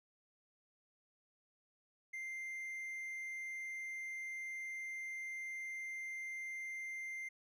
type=tone; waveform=triangle; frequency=2093 Hz; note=C7; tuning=in tune; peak=-40 dBFS; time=2.13-7.29 s; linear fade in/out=10 ms; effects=none